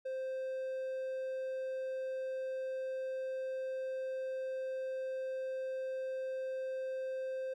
triangle tone, 523.3 Hz, C5, in tune, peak -34 dBFS, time 0.05-7.54 s, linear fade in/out 10 ms, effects none

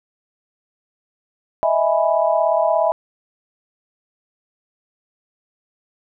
sine chord, E major seventh, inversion third, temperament equal, 622.3 / 659.3 / 830.6 / 987.8 Hz, D#5 / E5 / G#5 / B5, 0 / 0 / 0 / 0 cents, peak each -20 / -17 / -22 / -23 dBFS, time 1.63-2.92 s, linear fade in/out 0 ms, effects none

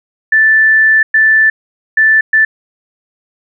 sine tone bursts at uneven times, 1760 Hz, A6, in tune, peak -5 dBFS, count 4, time 0.32-1.03 / 1.14-1.5 / 1.97-2.21 / 2.33-2.45 s, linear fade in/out 5 ms, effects none

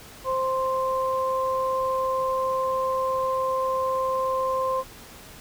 sine tone pair together, 523.3 / 1046.6 Hz, C5 / C6, 0 / 0 cents, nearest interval octave, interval 1200 cents, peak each -25 dBFS, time 0.24-4.84 s, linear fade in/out 50 ms, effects pink hiss -45 dBFS RMS until 5.4 s

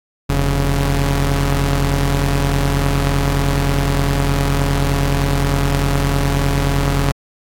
sawtooth tone pair together, 43.33 / 139.7 Hz, F1 / C#3, -13 / +14 cents, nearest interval octave + minor sixth, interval 2027 cents, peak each -13 dBFS, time 0.29-7.12 s, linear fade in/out 10 ms, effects AAC 48 kbps

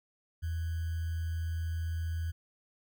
sine tone with sample-and-hold, 82.41 Hz, E2, in tune, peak -31 dBFS, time 0.42-2.32 s, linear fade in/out 20 ms, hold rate 1575 Hz, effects none

